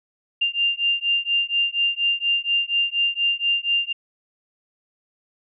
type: beating tone pair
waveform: sine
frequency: 2791 / 2795.2 Hz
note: F7 / F7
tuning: -2 / +1 cents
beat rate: 4.2 Hz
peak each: -22 dBFS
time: 0.41-3.93 s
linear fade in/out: 10 ms
effects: none